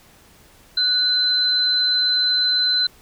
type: tone pair together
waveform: sine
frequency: 1484 / 4057 Hz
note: F#6 / B7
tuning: +5 / +46 cents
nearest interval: octave + perfect fourth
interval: 1741 cents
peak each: -27 / -16 dBFS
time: 0.77-2.87 s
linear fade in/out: 5 ms
effects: pink hiss -51 dBFS RMS until 3.01 s